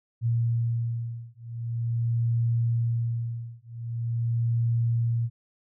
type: beating tone pair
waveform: sine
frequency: 116.54 / 116.98 Hz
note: A#2 / A#2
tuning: 0 / +7 cents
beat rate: 0.44 Hz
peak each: -27 / -27 dBFS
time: 0.21-5.3 s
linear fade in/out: 50 ms
effects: none